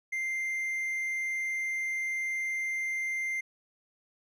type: tone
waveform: triangle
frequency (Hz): 2093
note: C7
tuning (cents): 0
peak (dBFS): -28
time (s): 0.12-3.41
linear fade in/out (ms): 10
effects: none